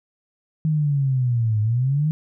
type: linear two-way sweep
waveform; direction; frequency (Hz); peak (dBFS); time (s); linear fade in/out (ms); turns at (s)
sine; down then up; 158.4 to 104.8 to 158.4; -17; 0.65-2.11; 0; 1.61
effects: none